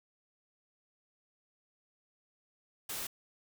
white noise, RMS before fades -39 dBFS, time 2.89-3.07 s, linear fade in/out 5 ms, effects none

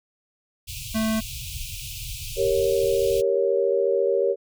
pink band-stop noise, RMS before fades -34 dBFS, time 0.67-3.22 s, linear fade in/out 20 ms, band 140 to 2400 Hz, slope 96 dB/octave
square tone, 220 Hz, A3, in tune, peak -22 dBFS, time 0.94-1.21 s, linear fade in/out 20 ms
sine chord, G diminished, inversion none, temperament equal, 392 / 466.2 / 554.4 Hz, G4 / Bb4 / Db5, 0 / 0 / 0 cents, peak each -23 dBFS, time 2.36-4.36 s, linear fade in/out 50 ms
effects none

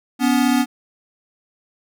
square tone pair together, 246.9 / 282.9 Hz, B3 / C#4, 0 / +35 cents, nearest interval major second, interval 235 cents, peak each -17 / -19 dBFS, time 0.19-0.66 s, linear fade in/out 50 ms, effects none

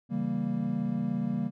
triangle chord, C# diminished seventh, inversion none, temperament equal, 138.59 / 164.81 / 196 / 233.1 Hz, C#3 / E3 / G3 / Bb3, 0 / 0 / 0 / 0 cents, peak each -34 / -34 / -30 / -29 dBFS, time 0.09-1.51 s, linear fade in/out 50 ms, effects none

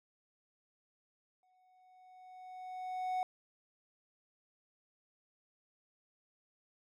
triangle tone with exponential growth, 740 Hz, F#5, in tune, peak -29 dBFS, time 1.43-3.23 s, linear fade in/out 1 ms, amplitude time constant 390 ms, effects none

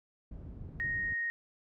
white low-pass noise, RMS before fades -45 dBFS, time 0.31-1.14 s, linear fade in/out 5 ms, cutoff 130 Hz, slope 12 dB/octave
sine tone, 1864.7 Hz, A#6, in tune, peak -31 dBFS, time 0.8-1.3 s, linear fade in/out 0 ms
effects none

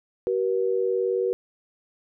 sine tone pair together, 380.6 / 479.5 Hz, F#4 / A#4, +49 / +49 cents, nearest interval major third, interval 400 cents, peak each -24 dBFS, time 0.27-1.33 s, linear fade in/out 0 ms, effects none

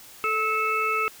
harmonic tone with a mistuned harmonic, 437.9 Hz, A4, 8 cents flat, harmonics 1 / 3 / 5 / 6, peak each -31 / -24 / -31 / -28 dBFS, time 0.24-1.08 s, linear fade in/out 0 ms, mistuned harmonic 3, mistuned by -23 cents, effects white hiss -47 dBFS RMS until 1.2 s

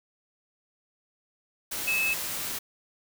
sine tone in noise, 2600 Hz, E7, 24 cents flat, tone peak -24 dBFS, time 1.87-2.14 s, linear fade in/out 10 ms, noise white, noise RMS -33 dBFS, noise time 1.71-2.59 s, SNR +6 dB, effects none

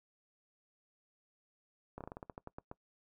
slowing click train, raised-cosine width 1 ms, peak -30 dBFS, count 12, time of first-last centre 1.98-2.714 s, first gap 27 ms, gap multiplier 1.17, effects noise-tail reverb RT60 0.1 s tail -22 dB re dry

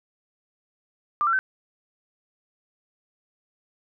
sine tone with pitch steps, 1190 / 1351.3 / 1534.4 Hz, D6 / E6 / G6, +22 / +43 / -37 cents, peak -19 dBFS, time 1.21-1.39 s, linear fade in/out 0 ms, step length 60 ms, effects none

